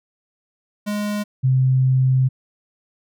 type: tone pair in turn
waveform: square / sine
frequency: 207.6 / 130.36 Hz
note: G#3 / C3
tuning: 0 / -6 cents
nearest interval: minor sixth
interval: 806 cents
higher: first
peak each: -22 / -13 dBFS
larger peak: second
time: 0.86-1.24 / 1.43-2.29 s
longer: second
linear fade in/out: 20 ms
effects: none